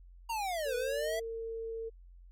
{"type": "linear two-way sweep", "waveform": "square", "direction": "down then up", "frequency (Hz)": [944, 485, 670], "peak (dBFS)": -33, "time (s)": [0.29, 1.2], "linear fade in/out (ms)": 10, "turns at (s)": 0.75}
{"type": "tone with pitch glide", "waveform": "sine", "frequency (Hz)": [457.1, 452.4], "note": ["A#4", "A4"], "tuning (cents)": [-34, 48], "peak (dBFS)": -36, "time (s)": [0.65, 1.9], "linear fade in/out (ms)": 20, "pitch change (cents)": -18, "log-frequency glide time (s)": [0.87, 1.68]}
{"effects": ["added 44 Hz sine -51 dBFS peak until 2.31 s", "MP3 64 kbps"]}